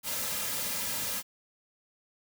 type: noise with comb filter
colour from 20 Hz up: white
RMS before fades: -33 dBFS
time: 0.03-1.23 s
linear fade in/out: 50 ms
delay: 2.7 ms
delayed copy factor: -0.65
effects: none